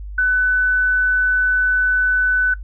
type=tone; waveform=sine; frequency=1500 Hz; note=F#6; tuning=23 cents sharp; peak=-13 dBFS; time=0.18-2.54 s; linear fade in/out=5 ms; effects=noise-tail reverb RT60 0.1 s tail -19 dB re dry + added 50 Hz sine -28 dBFS peak until 2.63 s